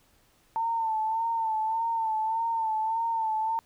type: tone with vibrato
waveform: sine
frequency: 895 Hz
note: A5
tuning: 29 cents sharp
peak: -25 dBFS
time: 0.56-3.59 s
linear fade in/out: 0 ms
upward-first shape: sine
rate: 1.7 Hz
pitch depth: 49 cents each way
effects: pink hiss -64 dBFS RMS until 3.65 s

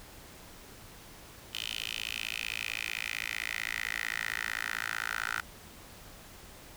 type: tone with high-pass filter sweep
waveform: 10% pulse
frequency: 55.6 Hz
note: A1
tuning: 19 cents sharp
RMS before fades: -36 dBFS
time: 1.53-5.41 s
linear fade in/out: 10 ms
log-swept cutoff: 3000 to 1500 Hz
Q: 4.6
effects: pink hiss -51 dBFS RMS until 6.76 s

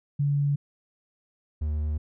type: tone pair in turn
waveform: sine / triangle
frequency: 143 / 75.75 Hz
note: D3 / D#2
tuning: -46 / -46 cents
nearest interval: major seventh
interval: 1100 cents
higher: first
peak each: -21 / -23 dBFS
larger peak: first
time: 0.19-0.56 / 1.61-1.98 s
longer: neither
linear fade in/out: 10 ms
effects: none

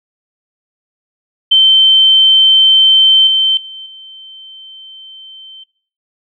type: tone with level steps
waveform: sine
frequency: 3100 Hz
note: G7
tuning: 20 cents flat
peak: -4 / -8 / -26 / -31 dBFS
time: 1.51-5.64 s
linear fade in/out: 10 ms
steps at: 3.27 / 3.57 / 3.86 s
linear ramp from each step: 2 ms
effects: noise-tail reverb RT60 0.5 s tail -20 dB re dry

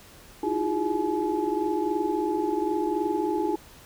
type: tone cluster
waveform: sine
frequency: 312.1 / 334.9 / 355.8 / 411 / 853 Hz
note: D#4 / E4 / F4 / G#4 / G#5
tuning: +5 / +27 / +32 / -18 / +46 cents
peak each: -30 dBFS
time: 0.43-3.56 s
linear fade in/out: 5 ms
effects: pink hiss -50 dBFS RMS until 3.85 s

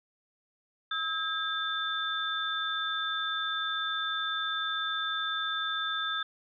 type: tone cluster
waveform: sine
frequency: 1293 / 1617 / 3552 Hz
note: E6 / G#6 / A7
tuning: -34 / -47 / +16 cents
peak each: -34 / -34 / -33 dBFS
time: 0.91-6.23 s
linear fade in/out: 5 ms
effects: none

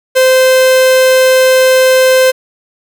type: tone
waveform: 45% pulse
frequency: 518 Hz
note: C5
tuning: 17 cents flat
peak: -5 dBFS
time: 0.15-2.32 s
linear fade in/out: 20 ms
effects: none

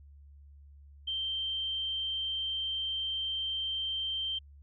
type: tone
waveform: sine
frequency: 3136 Hz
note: G7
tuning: in tune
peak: -31 dBFS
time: 1.07-4.39 s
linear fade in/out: 10 ms
effects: added 71 Hz sine -51 dBFS peak until 4.62 s

